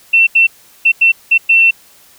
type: tone bursts at uneven times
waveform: sine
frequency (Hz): 2696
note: E7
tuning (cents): +38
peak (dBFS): -5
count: 6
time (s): 0.13-0.27 / 0.35-0.47 / 0.85-0.92 / 1.01-1.12 / 1.31-1.38 / 1.49-1.71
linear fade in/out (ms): 10
effects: white hiss -45 dBFS RMS until 2.18 s